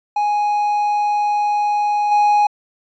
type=tone with level steps; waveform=triangle; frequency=830.6 Hz; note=G#5; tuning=in tune; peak=-13 / -9 dBFS; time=0.16-2.47 s; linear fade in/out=5 ms; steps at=2.11 s; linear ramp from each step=10 ms; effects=resampled to 16000 Hz